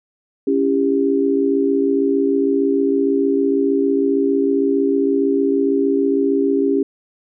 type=chord; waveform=sine; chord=C# diminished; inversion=none; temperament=just; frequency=277.2 / 332.6 / 399.1 Hz; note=C#4 / E4 / G4; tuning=0 / +16 / +31 cents; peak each=-17 / -23 / -17 dBFS; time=0.47-6.83 s; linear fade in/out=5 ms; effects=none